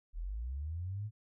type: linear sweep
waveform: sine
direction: up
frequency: 36.71 to 110 Hz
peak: -36 dBFS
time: 0.13-1.11 s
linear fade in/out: 50 ms
effects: none